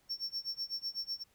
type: tone with tremolo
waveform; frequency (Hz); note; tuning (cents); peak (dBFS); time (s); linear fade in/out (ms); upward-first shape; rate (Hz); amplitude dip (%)
triangle; 5450; F8; -43; -32; 0.09-1.24; 20; sine; 8; 95
effects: pink hiss -70 dBFS RMS until 1.34 s